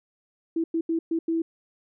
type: tone bursts at uneven times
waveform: sine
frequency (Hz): 328.8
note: E4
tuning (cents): -4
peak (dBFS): -22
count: 5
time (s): 0.56-0.64 / 0.74-0.81 / 0.89-0.99 / 1.11-1.19 / 1.28-1.42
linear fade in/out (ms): 5
effects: none